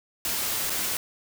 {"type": "noise with dropouts", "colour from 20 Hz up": "white", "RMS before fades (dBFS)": -28, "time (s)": [0.25, 0.97], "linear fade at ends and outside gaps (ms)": 1, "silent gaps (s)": [0.697, 0.702], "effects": []}